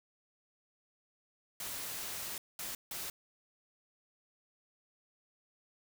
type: noise bursts at uneven times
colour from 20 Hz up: white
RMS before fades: -41 dBFS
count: 3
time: 1.6-2.38 / 2.59-2.75 / 2.91-3.1 s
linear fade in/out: 2 ms
effects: none